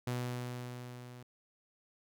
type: tone with level ramp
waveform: sawtooth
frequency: 123.4 Hz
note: B2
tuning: 1 cent flat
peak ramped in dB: -29 to -45 dBFS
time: 0.07-1.23 s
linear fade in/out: 5 ms
effects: none